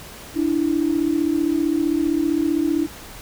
sine tone pair together, 293.7 / 329.1 Hz, D4 / E4, 0 / -3 cents, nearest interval major second, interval 197 cents, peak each -20 dBFS, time 0.34-2.88 s, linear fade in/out 50 ms, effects pink hiss -39 dBFS RMS until 3.21 s

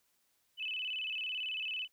sine tone with vibrato, 2794 Hz, F7, in tune, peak -35 dBFS, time 0.57-1.88 s, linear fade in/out 50 ms, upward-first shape square, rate 18 Hz, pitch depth 120 cents each way, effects white hiss -75 dBFS RMS until 1.92 s

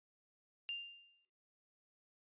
sine tone with exponential decay, 2794 Hz, F7, in tune, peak -37 dBFS, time 0.69-1.25 s, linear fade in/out 0 ms, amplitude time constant 120 ms, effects noise-tail reverb RT60 0.4 s tail -20 dB re dry + resampled to 8000 Hz

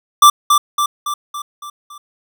square tone with echo, 1174.7 Hz, D6, in tune, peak -4 dBFS, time 0.22-0.3 s, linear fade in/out 5 ms, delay 280 ms, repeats 6, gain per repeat -5 dB, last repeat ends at 1.98 s, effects none

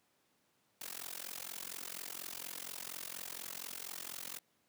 white noise with amplitude modulation, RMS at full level -41 dBFS, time 0.81-4.39 s, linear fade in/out 5 ms, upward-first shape sine, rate 44.2 Hz, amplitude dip 100%, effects pink hiss -75 dBFS RMS until 4.68 s + high-pass 150 Hz 12 dB/octave

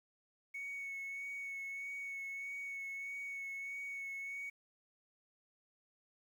sine tone with vibrato, 2217 Hz, C#7, in tune, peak -39 dBFS, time 0.54-4.5 s, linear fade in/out 10 ms, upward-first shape sine, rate 1.6 Hz, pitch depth 18 cents each way, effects tanh soft clip ceiling -39 dBFS + 11-bit

